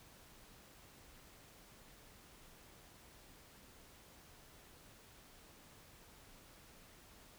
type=silence; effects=pink hiss -61 dBFS RMS until 7.38 s